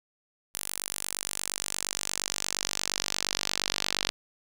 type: tone with band-pass filter sweep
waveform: sawtooth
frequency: 48.58 Hz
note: G1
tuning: 15 cents flat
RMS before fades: -33 dBFS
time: 0.54-4.1 s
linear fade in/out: 0 ms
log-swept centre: 11000 to 4200 Hz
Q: 1.5
effects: none